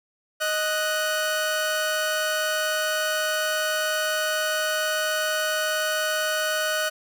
sawtooth tone pair together, 622.3 / 1480.1 Hz, D#5 / F#6, 0 / 0 cents, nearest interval octave + minor third, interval 1500 cents, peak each -22 dBFS, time 0.4-6.9 s, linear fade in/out 20 ms, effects none

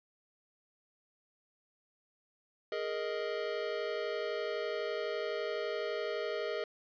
square chord, Ab suspended second, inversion none, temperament just, 415.3 / 467.2 / 623 Hz, Ab4 / Bb4 / Eb5, 0 / +4 / +2 cents, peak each -39 / -39 / -39 dBFS, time 2.72-6.64 s, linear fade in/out 2 ms, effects resampled to 11025 Hz

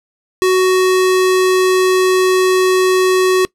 square tone, 371.8 Hz, F#4, 8 cents sharp, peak -10 dBFS, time 0.42-3.45 s, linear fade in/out 0 ms, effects noise-tail reverb RT60 0.1 s tail -22 dB re dry + low-pass 12000 Hz 12 dB/octave

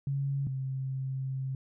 sine tone pair in turn, 138.59 / 132.93 Hz, C#3 / C3, 0 / +28 cents, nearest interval minor second, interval 72 cents, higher first, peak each -28 / -31 dBFS, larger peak first, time 0.07-0.47 / 0.47-1.55 s, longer second, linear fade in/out 2 ms, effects none

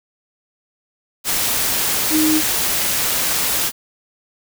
sine tone in noise, 311.1 Hz, D#4, in tune, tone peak -14 dBFS, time 2.1-2.42 s, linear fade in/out 50 ms, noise white, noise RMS -19 dBFS, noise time 1.24-3.72 s, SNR +2 dB, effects none

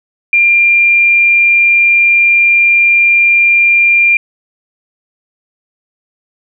sine tone, 2390 Hz, D7, 30 cents sharp, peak -5 dBFS, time 0.33-4.17 s, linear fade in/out 2 ms, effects none

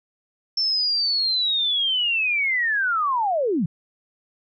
sine linear sweep, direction down, 5380 to 141.2 Hz, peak -19 dBFS, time 0.57-3.66 s, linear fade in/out 5 ms, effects none

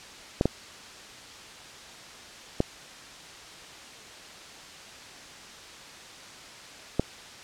clicks, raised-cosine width 2 ms, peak -8 dBFS, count 4, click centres 0.411 / 0.456 / 2.604 / 6.996 s, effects white hiss -45 dBFS RMS until 7.43 s + low-pass 6000 Hz 12 dB/octave

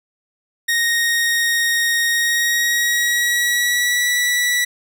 sawtooth tone with pitch glide, 1864.7 to 1951.8 Hz, A#6 to B6, 0 to -21 cents, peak -12 dBFS, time 0.68-4.65 s, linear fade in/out 10 ms, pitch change +79 cents, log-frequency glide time 2.06-4.08 s, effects none

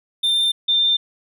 triangle / sine tone pair in turn, 3593 / 3593 Hz, A7 / A7, +36 / +36 cents, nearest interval unison, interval 0 cents, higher neither, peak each -14 dBFS, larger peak neither, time 0.23-0.52 / 0.68-0.97 s, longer neither, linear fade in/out 10 ms, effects none

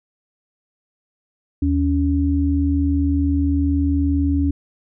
sine tone pair together, 78.77 / 280.7 Hz, D#2 / C#4, +22 / +22 cents, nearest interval octave + minor seventh, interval 2200 cents, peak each -18 dBFS, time 1.62-4.51 s, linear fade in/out 5 ms, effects none

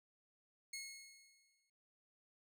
15% pulse tone with exponential decay, 2173 Hz, C#7, 35 cents flat, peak -37 dBFS, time 0.73-1.7 s, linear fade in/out 5 ms, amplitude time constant 210 ms, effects none

